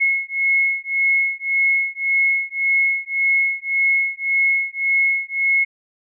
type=beating tone pair; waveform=sine; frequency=2175 / 2176.8 Hz; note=C#7 / C#7; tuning=-33 / -32 cents; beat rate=1.8 Hz; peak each=-19 dBFS; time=0-5.65 s; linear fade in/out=20 ms; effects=none